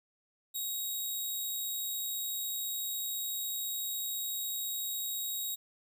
5% pulse tone, 3794 Hz, A#7, 30 cents sharp, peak -26 dBFS, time 0.54-5.56 s, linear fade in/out 20 ms, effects none

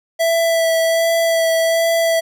square tone with vibrato, 660 Hz, E5, 2 cents sharp, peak -14 dBFS, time 0.19-2.21 s, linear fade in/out 20 ms, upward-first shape sine, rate 1.3 Hz, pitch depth 14 cents each way, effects none

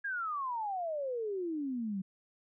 sine exponential sweep, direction down, 1661 to 185 Hz, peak -33 dBFS, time 0.04-2.02 s, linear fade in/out 10 ms, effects none

